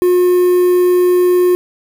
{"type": "tone with quantisation", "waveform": "triangle", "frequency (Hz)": 359.1, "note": "F4", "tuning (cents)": 48, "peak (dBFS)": -6, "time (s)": [0.02, 1.55], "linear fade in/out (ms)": 0, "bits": 5, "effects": []}